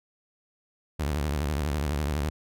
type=tone with vibrato; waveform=sawtooth; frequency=73.4 Hz; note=D2; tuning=in tune; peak=-22 dBFS; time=0.99-2.3 s; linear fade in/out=10 ms; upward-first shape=sine; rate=12 Hz; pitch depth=150 cents each way; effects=none